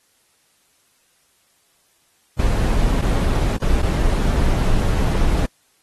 brown noise with dropouts, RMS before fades -17 dBFS, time 2.39-5.46 s, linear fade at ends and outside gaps 5 ms, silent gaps 3.013-3.022 / 3.569-3.617 / 3.819-3.828 s, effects white hiss -61 dBFS RMS until 5.82 s + AAC 32 kbps

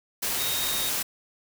sine tone in noise, 3729 Hz, A#7, in tune, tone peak -31 dBFS, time 0.39-0.9 s, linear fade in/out 10 ms, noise white, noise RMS -28 dBFS, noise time 0.22-1.03 s, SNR -6 dB, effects none

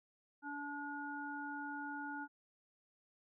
harmonic tone, 288.5 Hz, D4, 31 cents flat, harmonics 1 / 3 / 5, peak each -46 / -46 / -45 dBFS, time 0.42-2.28 s, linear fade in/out 50 ms, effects none

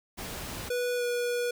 pink noise, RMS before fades -38 dBFS, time 0.17-0.7 s, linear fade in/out 20 ms
square tone with pitch glide, 490.3 to 484.1 Hz, B4 to B4, -13 to -35 cents, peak -28 dBFS, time 0.7-1.51 s, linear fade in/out 5 ms, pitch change -22 cents, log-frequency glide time 0.97-1.03 s
effects none

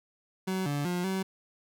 30% pulse tone with pitch steps, 188.1 / 144.2 / 177.7 / 190.2 Hz, F#3 / D3 / F3 / F#3, +29 / -31 / +30 / +48 cents, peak -26 dBFS, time 0.47-1.23 s, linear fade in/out 10 ms, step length 190 ms, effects none

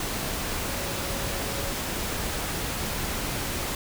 sine tone in noise, 554.4 Hz, C#5, in tune, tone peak -39 dBFS, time 0.7-1.74 s, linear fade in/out 2 ms, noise pink, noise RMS -30 dBFS, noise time 0-3.75 s, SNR -12 dB, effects none

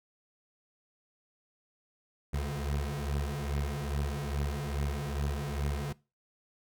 25% pulse beating tone pair, 70.5 / 72.9 Hz, C#2 / D2, +30 / -12 cents, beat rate 2.4 Hz, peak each -30 / -31 dBFS, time 2.33-5.93 s, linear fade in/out 10 ms, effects noise-tail reverb RT60 0.3 s tail -22 dB re dry

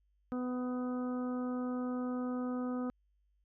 harmonic tone, 250 Hz, B3, 21 cents sharp, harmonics 1 / 2 / 3 / 4 / 5 / 6, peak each -34 / -42 / -49 / -53 / -47 / -58 dBFS, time 0.32-2.9 s, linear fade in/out 0 ms, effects added 50 Hz sine -70 dBFS peak until 3.44 s

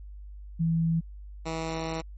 sine / 10% pulse tone pair in turn, 164.7 / 161.96 Hz, E3 / E3, -1 / -30 cents, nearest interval unison, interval 29 cents, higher first, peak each -22 dBFS, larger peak neither, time 0.59-1.01 / 1.45-2.02 s, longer second, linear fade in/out 20 ms, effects added 50 Hz sine -40 dBFS peak until 2.17 s + MP3 32 kbps

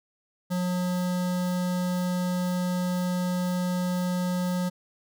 square tone with notch filter, 180.2 Hz, F#3, 45 cents flat, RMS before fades -27 dBFS, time 0.5-4.7 s, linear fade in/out 20 ms, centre 2400 Hz, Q 1.8, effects none

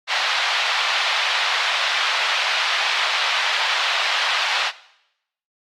white band-pass noise, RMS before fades -21 dBFS, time 0.07-4.72 s, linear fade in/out 50 ms, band 690 to 3900 Hz, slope 24 dB/octave, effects noise-tail reverb RT60 0.8 s tail -18 dB re dry + Opus 48 kbps

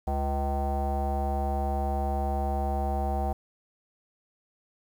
square tone with low-pass filter, 70 Hz, C#2, 18 cents sharp, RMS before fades -28 dBFS, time 0.07-3.33 s, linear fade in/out 5 ms, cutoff 750 Hz, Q 8.4, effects 9-bit

